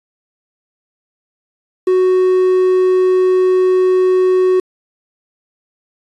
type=tone with quantisation; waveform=triangle; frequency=370 Hz; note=F#4; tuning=in tune; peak=-7 dBFS; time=1.87-4.6 s; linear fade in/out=5 ms; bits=6; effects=resampled to 24000 Hz